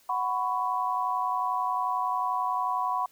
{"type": "chord", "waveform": "sine", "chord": "F# suspended fourth", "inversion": "none", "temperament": "equal with one note detuned", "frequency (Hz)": [740, 997.5, 1108.7], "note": ["F#5", "B5", "C#6"], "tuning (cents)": [0, 17, 0], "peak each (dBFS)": [-31, -28, -31], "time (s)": [0.09, 3.06], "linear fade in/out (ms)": 5, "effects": ["white hiss -61 dBFS RMS until 3.11 s"]}